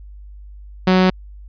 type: tone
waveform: sawtooth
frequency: 185.4 Hz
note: F#3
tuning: 4 cents sharp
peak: -7 dBFS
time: 0.87-1.1 s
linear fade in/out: 5 ms
effects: added 50 Hz sine -35 dBFS peak until 1.48 s + resampled to 11025 Hz